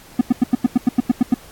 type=tone bursts; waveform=triangle; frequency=246.9 Hz; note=B3; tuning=in tune; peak=-7 dBFS; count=11; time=0.19-1.342 s; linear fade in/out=5 ms; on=22 ms; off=91 ms; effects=pink hiss -44 dBFS RMS until 1.51 s + AAC 64 kbps